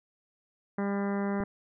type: harmonic tone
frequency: 199.9 Hz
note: G3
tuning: 34 cents sharp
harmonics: 1 / 2 / 3 / 4 / 5 / 6 / 7 / 8 / 9 / 10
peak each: -29 / -35 / -39 / -41 / -43 / -45 / -46 / -47 / -48 / -49 dBFS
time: 0.78-1.44 s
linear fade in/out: 5 ms
type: click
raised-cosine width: 3 ms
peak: -24 dBFS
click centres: 1.404 s
effects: none